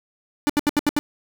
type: tone bursts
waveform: 45% pulse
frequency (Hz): 293.7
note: D4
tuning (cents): 0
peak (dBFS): -16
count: 6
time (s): 0.47-0.99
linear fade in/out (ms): 0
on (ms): 25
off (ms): 74
effects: none